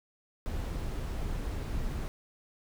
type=noise; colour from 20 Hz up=brown; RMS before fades=-34 dBFS; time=0.46-2.08 s; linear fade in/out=0 ms; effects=none